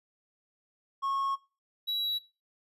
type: tone pair in turn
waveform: triangle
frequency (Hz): 1094 / 3899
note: C#6 / B7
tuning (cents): -23 / -23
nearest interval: octave + minor seventh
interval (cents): 2200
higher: second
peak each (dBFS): -27 / -27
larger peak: neither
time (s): 1.02-1.36 / 1.87-2.19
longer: first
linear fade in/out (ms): 20
effects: noise-tail reverb RT60 0.3 s tail -18 dB re dry + resampled to 32000 Hz